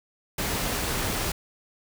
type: noise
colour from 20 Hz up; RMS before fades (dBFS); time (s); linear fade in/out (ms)
pink; -28; 0.38-1.32; 5
effects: none